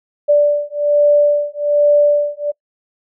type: beating tone pair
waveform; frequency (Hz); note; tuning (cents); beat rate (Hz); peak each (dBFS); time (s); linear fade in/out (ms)
sine; 585 / 586.2; D5 / D5; -7 / -3; 1.2; -13; 0.28-2.52; 20
effects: noise-tail reverb RT60 0.1 s tail -24 dB re dry